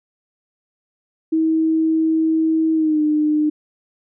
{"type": "tone with pitch glide", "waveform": "sine", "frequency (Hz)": [320.1, 303], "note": ["D#4", "D#4"], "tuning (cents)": [49, -46], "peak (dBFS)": -14, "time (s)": [1.32, 3.5], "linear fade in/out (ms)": 10, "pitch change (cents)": -95, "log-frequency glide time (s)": [2.74, 3.01], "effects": []}